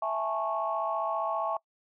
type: chord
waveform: sine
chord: A major seventh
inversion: second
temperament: just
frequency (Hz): 660 / 825 / 880 / 1100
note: E5 / G#5 / A5 / C#6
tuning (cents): +2 / -12 / 0 / -14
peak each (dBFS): -31 / -35 / -35 / -32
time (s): 0.02-1.57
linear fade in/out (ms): 5
effects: noise-tail reverb RT60 0.1 s tail -23 dB re dry + tanh soft clip ceiling -17 dBFS